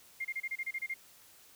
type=tone bursts; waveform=sine; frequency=2116 Hz; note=C7; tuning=19 cents sharp; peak=-33 dBFS; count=10; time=0.2-0.942 s; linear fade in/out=10 ms; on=49 ms; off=28 ms; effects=white hiss -59 dBFS RMS until 1.55 s